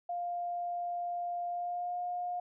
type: tone with pitch glide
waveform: sine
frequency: 701 to 712 Hz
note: F5 to F5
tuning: +6 to +33 cents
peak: -33 dBFS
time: 0.09-2.4 s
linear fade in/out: 5 ms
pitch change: +27 cents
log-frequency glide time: 1.48-1.98 s
effects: none